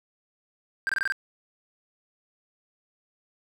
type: tone bursts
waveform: triangle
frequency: 1584 Hz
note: G6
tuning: 18 cents sharp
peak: -21 dBFS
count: 6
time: 0.87-1.122 s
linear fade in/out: 0 ms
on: 22 ms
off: 24 ms
effects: none